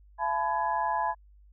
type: tone cluster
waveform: sine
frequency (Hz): 678 / 859 / 1000 / 1673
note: E5 / A5 / B5 / G#6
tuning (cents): +49 / -42 / +21 / +12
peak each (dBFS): -34 / -29 / -29 / -38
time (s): 0.18-1.15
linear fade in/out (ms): 50
effects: added 50 Hz sine -53 dBFS peak until 1.52 s